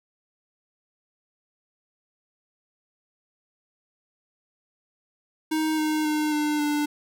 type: tone with pitch steps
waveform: square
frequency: 313.2 / 308.7 / 304.3 / 299.9 / 295.6 Hz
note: D#4 / D#4 / D#4 / D4 / D4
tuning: +11 / -14 / -38 / +36 / +11 cents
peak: -23 dBFS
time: 5.51-6.86 s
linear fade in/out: 10 ms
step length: 270 ms
effects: none